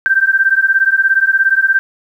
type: beating tone pair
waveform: sine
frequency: 1559 / 1576 Hz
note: G6 / G6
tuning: -10 / +9 cents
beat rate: 17 Hz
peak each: -12 dBFS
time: 0.06-1.79 s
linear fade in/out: 0 ms
effects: 8-bit